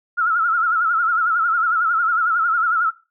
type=tone with vibrato; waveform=sine; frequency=1361 Hz; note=F6; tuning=45 cents flat; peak=-15 dBFS; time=0.17-2.91 s; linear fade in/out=20 ms; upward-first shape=sine; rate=11 Hz; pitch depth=97 cents each way; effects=noise-tail reverb RT60 0.3 s tail -19 dB re dry

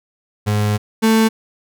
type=tone pair in turn; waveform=35% pulse; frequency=104.8 / 222.1 Hz; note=G#2 / A3; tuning=+16 / +16 cents; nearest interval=octave + minor second; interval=1300 cents; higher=second; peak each=-13 / -9 dBFS; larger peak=second; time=0.46-0.78 / 1.02-1.29 s; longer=first; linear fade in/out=20 ms; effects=none

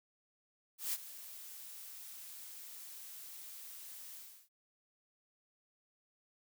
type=noise with ADSR envelope; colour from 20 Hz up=blue; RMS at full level=-35 dBFS; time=0.78-4.49 s; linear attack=150 ms; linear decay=38 ms; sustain=-15 dB; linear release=340 ms; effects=none

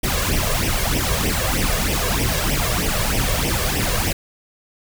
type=noise with flanger; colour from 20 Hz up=pink; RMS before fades=-20 dBFS; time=0.03-4.13 s; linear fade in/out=10 ms; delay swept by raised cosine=0.35 to 1.85 ms; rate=3.2 Hz; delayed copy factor=+0.75; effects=none

